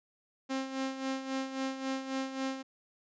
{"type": "tone with tremolo", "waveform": "sawtooth", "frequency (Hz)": 266.1, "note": "C4", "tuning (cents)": 29, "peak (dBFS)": -27, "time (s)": [0.49, 2.63], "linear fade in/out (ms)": 20, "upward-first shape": "sine", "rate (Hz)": 3.7, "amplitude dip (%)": 65, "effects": ["resampled to 16000 Hz"]}